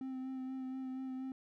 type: tone with vibrato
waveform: triangle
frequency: 261.1 Hz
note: C4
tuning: 3 cents flat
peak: -37 dBFS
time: 0.01-1.32 s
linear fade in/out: 2 ms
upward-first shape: sine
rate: 4.2 Hz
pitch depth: 18 cents each way
effects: none